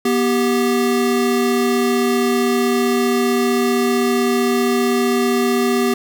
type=tone pair together; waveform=square; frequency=242.3 / 392 Hz; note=B3 / G4; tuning=-33 / 0 cents; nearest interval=minor sixth; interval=833 cents; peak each=-18 dBFS; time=0.05-5.94 s; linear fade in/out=5 ms; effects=none